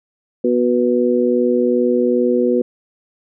harmonic tone, 122.5 Hz, B2, 14 cents flat, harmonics 2 / 3 / 4, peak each -17 / -17 / -17 dBFS, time 0.44-2.62 s, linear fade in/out 5 ms, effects none

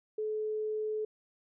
sine tone, 430.2 Hz, A4, 39 cents flat, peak -31 dBFS, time 0.18-1.05 s, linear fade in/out 5 ms, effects none

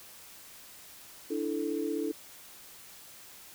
sine chord, D suspended second, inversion none, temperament equal with one note detuned, 293.7 / 329.6 / 438.2 Hz, D4 / E4 / A4, 0 / 0 / -7 cents, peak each -34 dBFS, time 1.3-2.12 s, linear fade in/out 10 ms, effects white hiss -51 dBFS RMS until 3.54 s

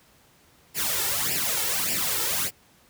white noise with flanger, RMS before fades -26 dBFS, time 0.74-2.51 s, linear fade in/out 50 ms, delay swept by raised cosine 0.39 to 2.29 ms, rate 1.7 Hz, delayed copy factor +0.75, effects pink hiss -58 dBFS RMS until 2.89 s + high-pass 60 Hz 12 dB/octave

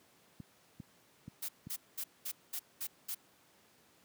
clicks, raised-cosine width 5 ms, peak -29 dBFS, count 4, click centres 0.402 / 0.801 / 1.28 / 1.67 s
blue noise bursts, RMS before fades -39 dBFS, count 7, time 1.42-3.149 s, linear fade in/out 10 ms, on 67 ms, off 210 ms
effects pink hiss -66 dBFS RMS until 4.04 s + high-pass 150 Hz 12 dB/octave

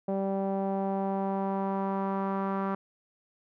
sawtooth tone with low-pass filter sweep, 194.6 Hz, G3, 12 cents flat, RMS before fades -30 dBFS, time 0.08-2.75 s, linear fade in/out 5 ms, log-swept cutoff 650 to 1200 Hz, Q 2.9, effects none

